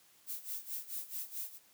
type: noise with tremolo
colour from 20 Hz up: violet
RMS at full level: -39 dBFS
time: 0.26-1.59 s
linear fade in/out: 50 ms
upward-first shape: sine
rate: 4.6 Hz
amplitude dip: 85%
effects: white hiss -65 dBFS RMS until 1.73 s + high-pass 100 Hz 12 dB/octave